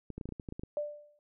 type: clicks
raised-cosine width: 3 ms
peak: -27 dBFS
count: 11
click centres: 0.103 / 0.18 / 0.212 / 0.256 / 0.29 / 0.323 / 0.398 / 0.488 / 0.524 / 0.595 / 0.635 s
type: tone with exponential decay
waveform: sine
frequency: 591 Hz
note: D5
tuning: 11 cents sharp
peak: -28 dBFS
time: 0.77-1.19 s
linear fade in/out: 1 ms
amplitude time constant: 90 ms
effects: none